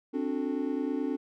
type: chord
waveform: triangle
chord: D dominant seventh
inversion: third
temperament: just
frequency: 264.3 / 293.7 / 367.1 / 440.5 Hz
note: C4 / D4 / F#4 / A4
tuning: +18 / 0 / -14 / +2 cents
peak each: -30 / -30 / -36 / -35 dBFS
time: 0.13-1.17 s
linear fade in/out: 20 ms
effects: none